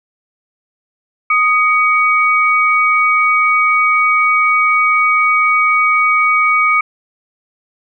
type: tone pair together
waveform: sine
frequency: 1244.5 / 2252 Hz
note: D#6 / C#7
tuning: 0 / +27 cents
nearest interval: minor seventh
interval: 1027 cents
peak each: -12 dBFS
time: 1.3-6.81 s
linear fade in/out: 5 ms
effects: none